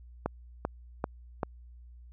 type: click train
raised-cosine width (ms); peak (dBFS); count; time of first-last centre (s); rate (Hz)
1; -15; 4; 0.26-1.432; 2.56
effects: added 60 Hz sine -48 dBFS peak until 2.12 s